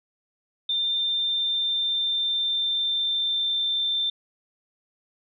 sine tone with pitch glide, 3592 to 3567 Hz, A7 to A7, +35 to +23 cents, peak -22 dBFS, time 0.69-4.1 s, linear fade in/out 5 ms, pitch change -12 cents, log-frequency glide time 0.98-3.84 s, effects none

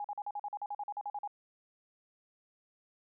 sine tone bursts, 824 Hz, G#5, 14 cents flat, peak -35 dBFS, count 15, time 0-1.276 s, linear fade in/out 2 ms, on 44 ms, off 44 ms, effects none

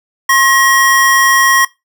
square tone pair together, 1071.3 / 1900 Hz, C6 / A#6, +41 / +33 cents, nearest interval minor seventh, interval 992 cents, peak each -11 dBFS, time 0.29-1.65 s, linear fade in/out 5 ms, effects noise-tail reverb RT60 0.2 s tail -19 dB re dry

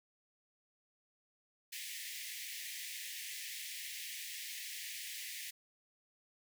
pink high-pass noise, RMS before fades -45 dBFS, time 1.72-5.51 s, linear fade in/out 10 ms, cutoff 1800 Hz, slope 96 dB/octave, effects none

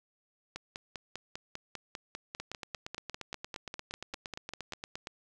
two click trains, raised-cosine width 0.2 ms, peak -22 / -22 dBFS, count 24 / 22, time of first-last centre 2.4-5.071 / 0.56-4.735 s, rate 8.61 / 5.03 Hz, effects none

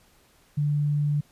sine tone, 146.83 Hz, D3, in tune, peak -21 dBFS, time 0.57-1.21 s, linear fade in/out 10 ms, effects pink hiss -60 dBFS RMS until 1.31 s + resampled to 32000 Hz

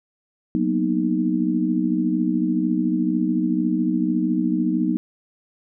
sine chord, B major seventh, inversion second, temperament equal, 185 / 233.1 / 246.9 / 311.1 Hz, F#3 / A#3 / B3 / D#4, 0 / 0 / 0 / 0 cents, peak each -24 / -26 / -24 / -22 dBFS, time 0.55-4.97 s, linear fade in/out 0 ms, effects none

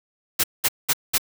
white noise bursts, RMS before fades -19 dBFS, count 4, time 0.39-1.182 s, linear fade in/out 10 ms, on 48 ms, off 200 ms, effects none

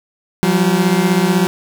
30% pulse beating tone pair, 174.61 / 190.61 Hz, F3 / G3, 0 / -48 cents, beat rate 16 Hz, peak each -12 dBFS, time 0.43-1.47 s, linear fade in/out 0 ms, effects none

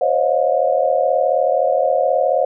sine tone cluster, 517 / 556 / 630 / 714 Hz, C5 / C#5 / D#5 / F5, -21 / +5 / +21 / +38 cents, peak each -19 dBFS, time 0.01-2.45 s, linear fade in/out 5 ms, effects none

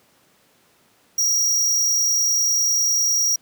square tone, 5690 Hz, F8, 31 cents sharp, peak -17 dBFS, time 1.18-3.36 s, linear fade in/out 5 ms, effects pink hiss -58 dBFS RMS until 3.41 s + high-pass 150 Hz 12 dB/octave

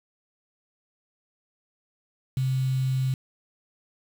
sine tone with quantisation, 131.1 Hz, C3, 4 cents sharp, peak -22 dBFS, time 2.37-3.14 s, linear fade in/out 2 ms, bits 7, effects none

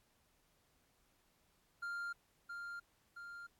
triangle tone with echo, 1396.9 Hz, F6, in tune, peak -38 dBFS, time 1.82-2.13 s, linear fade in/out 10 ms, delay 670 ms, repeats 2, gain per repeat -4 dB, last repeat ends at 3.47 s, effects pink hiss -75 dBFS RMS until 3.59 s + AAC 64 kbps

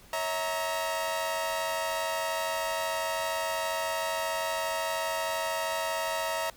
sawtooth chord, A# diminished, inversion first, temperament equal with one note detuned, 554.4 / 647.2 / 932.3 Hz, C#5 / E5 / A#5, 0 / -32 / 0 cents, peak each -34 / -28 / -29 dBFS, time 0.13-6.5 s, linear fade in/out 2 ms, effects pink hiss -55 dBFS RMS until 6.56 s

